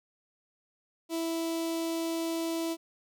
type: tone with notch filter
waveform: sawtooth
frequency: 329.6 Hz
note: E4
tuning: in tune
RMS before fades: -32 dBFS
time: 1.09-2.77 s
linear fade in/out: 50 ms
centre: 1600 Hz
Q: 0.95
effects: none